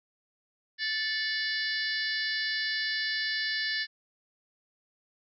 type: harmonic tone with a mistuned harmonic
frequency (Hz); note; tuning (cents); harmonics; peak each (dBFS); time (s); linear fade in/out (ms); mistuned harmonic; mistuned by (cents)
585; D5; -7; 3 / 4 / 5 / 6 / 7 / 8 / 9; -31 / -41 / -41 / -40 / -37 / -36 / -38; 0.78-3.87; 50; 4; -110
effects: none